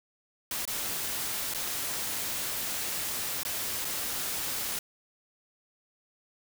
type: noise with dropouts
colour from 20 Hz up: white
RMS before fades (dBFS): -33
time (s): 0.51-4.79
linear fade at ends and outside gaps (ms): 2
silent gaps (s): 0.653-0.676 / 1.538-1.546 / 3.433-3.45 / 3.847-3.851
effects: none